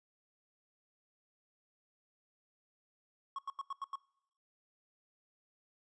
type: tone bursts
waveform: triangle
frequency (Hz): 1100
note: C#6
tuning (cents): -14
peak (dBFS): -35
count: 6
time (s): 3.36-3.956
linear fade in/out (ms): 2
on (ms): 26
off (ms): 88
effects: noise-tail reverb RT60 0.7 s tail -22 dB re dry + resampled to 22050 Hz